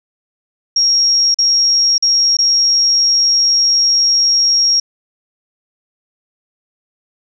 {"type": "tone with dropouts", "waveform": "sine", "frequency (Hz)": 5588, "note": "F8", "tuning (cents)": 0, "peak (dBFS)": -9, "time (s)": [0.76, 4.8], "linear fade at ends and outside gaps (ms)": 5, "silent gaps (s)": [[1.344, 1.386], [1.981, 2.024], [2.37, 2.387]], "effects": []}